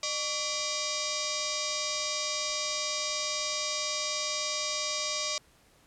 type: tone with frequency modulation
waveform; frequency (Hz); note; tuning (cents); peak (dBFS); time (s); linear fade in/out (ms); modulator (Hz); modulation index
sine; 607; D#5; -43; -29; 0.03-5.38; 2; 873; 7
effects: pink hiss -62 dBFS RMS until 5.86 s + low-pass 12000 Hz 12 dB/octave